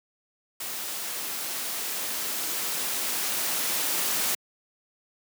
white noise with level ramp, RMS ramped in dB -34 to -26 dBFS, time 0.6-4.35 s, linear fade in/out 5 ms, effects high-pass 200 Hz 12 dB/octave

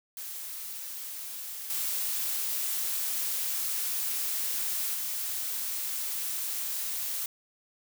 blue noise with level steps, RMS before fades -39 / -31 / -33 dBFS, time 0.17-7.26 s, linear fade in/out 2 ms, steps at 1.7 / 4.94 s, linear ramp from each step 2 ms, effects none

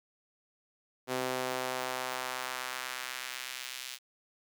sawtooth tone with high-pass filter sweep, 128.1 Hz, C3, 36 cents flat, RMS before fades -37 dBFS, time 1.07-3.99 s, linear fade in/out 50 ms, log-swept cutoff 370 to 3200 Hz, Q 0.97, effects none

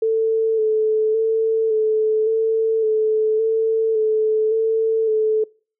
sine tone with vibrato, 440 Hz, A4, in tune, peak -15 dBFS, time 0.02-5.44 s, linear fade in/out 5 ms, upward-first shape square, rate 0.89 Hz, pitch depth 21 cents each way, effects noise-tail reverb RT60 0.4 s tail -25 dB re dry

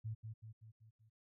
sine tone with echo, 110.4 Hz, A2, 6 cents sharp, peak -39 dBFS, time 0.04-0.15 s, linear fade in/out 20 ms, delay 190 ms, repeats 5, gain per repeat -5 dB, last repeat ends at 1.1 s, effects none

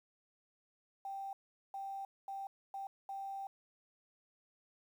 sine tone bursts at uneven times, 784 Hz, G5, in tune, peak -40 dBFS, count 5, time 1.05-1.33 / 1.74-2.05 / 2.28-2.47 / 2.74-2.87 / 3.09-3.47 s, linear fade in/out 2 ms, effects 11-bit

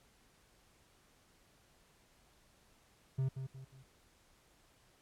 triangle tone with echo, 132.5 Hz, C3, 22 cents sharp, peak -29 dBFS, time 3.18-3.29 s, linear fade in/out 10 ms, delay 180 ms, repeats 3, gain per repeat -8 dB, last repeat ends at 3.83 s, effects pink hiss -68 dBFS RMS until 5.01 s + low-pass 12000 Hz 12 dB/octave

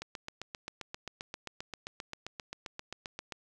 click train, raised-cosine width 0.2 ms, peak -22 dBFS, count 26, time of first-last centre 0.02-3.323 s, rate 7.57 Hz, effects none

